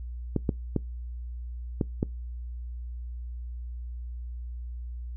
clicks, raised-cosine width 3 ms, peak -11 dBFS, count 5, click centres 0.363 / 0.492 / 0.763 / 1.812 / 2.029 s, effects noise-tail reverb RT60 0.2 s tail -24 dB re dry + added 60 Hz sine -34 dBFS peak until 5.16 s

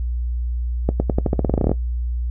accelerating click train, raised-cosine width 2 ms, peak -4 dBFS, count 16, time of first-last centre 0.89-1.716 s, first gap 110 ms, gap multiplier 0.89, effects noise-tail reverb RT60 0.1 s tail -17 dB re dry + added 60 Hz sine -20 dBFS peak until 2.3 s

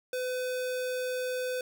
square tone, 505 Hz, B4, 39 cents sharp, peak -31 dBFS, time 0.13-1.61 s, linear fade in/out 2 ms, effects 11-bit

